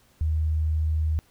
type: tone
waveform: sine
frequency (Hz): 78.2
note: D#2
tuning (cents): +9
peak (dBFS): -21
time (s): 0.21-1.19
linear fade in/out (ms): 0
effects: pink hiss -61 dBFS RMS until 1.3 s